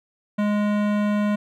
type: tone with hard clipping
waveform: sine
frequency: 207.7 Hz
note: G#3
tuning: in tune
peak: -21 dBFS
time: 0.38-1.36 s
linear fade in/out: 10 ms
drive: 18 dB
effects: none